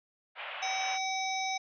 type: band-pass noise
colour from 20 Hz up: white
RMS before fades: -41 dBFS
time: 0.35-0.99 s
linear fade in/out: 50 ms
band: 550 to 3100 Hz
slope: 48 dB/octave
type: harmonic tone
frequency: 762 Hz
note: G5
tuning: 49 cents flat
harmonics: 1 / 3 / 5 / 7 / 8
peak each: -33 / -36 / -40 / -42 / -42 dBFS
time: 0.62-1.58 s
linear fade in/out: 10 ms
effects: none